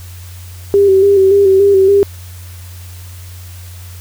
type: tone with vibrato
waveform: sine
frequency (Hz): 392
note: G4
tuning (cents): 0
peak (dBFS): -5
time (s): 0.74-2.03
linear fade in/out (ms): 0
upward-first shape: square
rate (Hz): 3.5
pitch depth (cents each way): 36
effects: added 89 Hz sine -29 dBFS peak until 4 s + white hiss -39 dBFS RMS until 4 s